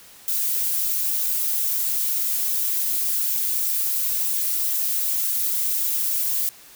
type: noise with flanger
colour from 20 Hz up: violet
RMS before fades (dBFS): -23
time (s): 0.28-6.49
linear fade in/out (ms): 0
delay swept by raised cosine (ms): 1.9 to 7.2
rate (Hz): 2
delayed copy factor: +0.75
effects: white hiss -47 dBFS RMS until 6.75 s